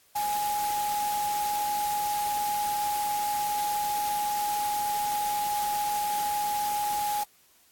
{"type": "tone in noise", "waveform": "sine", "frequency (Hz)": 830, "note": "G#5", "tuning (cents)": -1, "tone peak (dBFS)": -26, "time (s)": [0.15, 7.24], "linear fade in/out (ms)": 10, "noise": "white", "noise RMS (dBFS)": -36, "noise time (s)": [0.15, 7.24], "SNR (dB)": 7, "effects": ["white hiss -61 dBFS RMS until 7.71 s", "AAC 64 kbps"]}